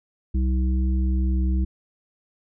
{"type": "harmonic tone", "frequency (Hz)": 64.2, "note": "C2", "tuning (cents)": -32, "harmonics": [1, 3, 5], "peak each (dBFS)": [-19, -29, -33], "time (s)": [0.34, 1.65], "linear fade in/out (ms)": 10, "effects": []}